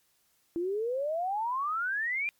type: exponential sweep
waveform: sine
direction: up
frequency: 330 to 2431 Hz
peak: -28 dBFS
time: 0.56-2.29 s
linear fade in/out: 0 ms
effects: white hiss -70 dBFS RMS until 2.39 s + MP3 96 kbps